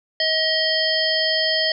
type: harmonic tone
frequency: 634 Hz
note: D#5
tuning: 32 cents sharp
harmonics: 1 / 3 / 5 / 7 / 8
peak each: -24 / -24 / -24 / -24 / -24 dBFS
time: 0.2-1.72 s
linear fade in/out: 2 ms
effects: none